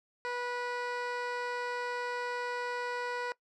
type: tone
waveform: 15% pulse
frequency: 488.8 Hz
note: B4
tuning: 18 cents flat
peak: -27 dBFS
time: 0.25-3.32 s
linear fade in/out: 0 ms
effects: noise-tail reverb RT60 0.1 s tail -21 dB re dry + low-pass 4000 Hz 12 dB/octave